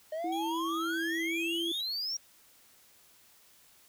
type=exponential sweep; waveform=triangle; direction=up; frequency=611 to 5720 Hz; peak=-31 dBFS; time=0.12-2.17 s; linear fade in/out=5 ms
type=tone with pitch glide; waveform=sine; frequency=329.6 to 336.1 Hz; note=E4 to E4; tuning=0 to +34 cents; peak=-33 dBFS; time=0.24-1.72 s; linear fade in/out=5 ms; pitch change=+34 cents; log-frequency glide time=1.24-1.58 s
type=tone with vibrato; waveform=40% pulse; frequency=3270 Hz; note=G#7; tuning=28 cents flat; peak=-40 dBFS; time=0.32-1.81 s; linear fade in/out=5 ms; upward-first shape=sine; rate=5.1 Hz; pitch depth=36 cents each way
effects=white hiss -61 dBFS RMS until 3.88 s